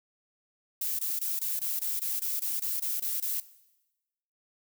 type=noise bursts; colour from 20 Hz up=violet; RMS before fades=-31 dBFS; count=13; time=0.81-3.402 s; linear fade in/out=5 ms; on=180 ms; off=21 ms; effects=noise-tail reverb RT60 1.0 s tail -18 dB re dry